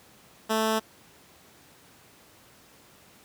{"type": "tone", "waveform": "10% pulse", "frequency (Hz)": 220, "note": "A3", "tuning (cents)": 0, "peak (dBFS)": -15, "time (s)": [0.49, 0.8], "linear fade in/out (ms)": 20, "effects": ["pink hiss -55 dBFS RMS until 3.24 s", "high-pass 100 Hz 12 dB/octave"]}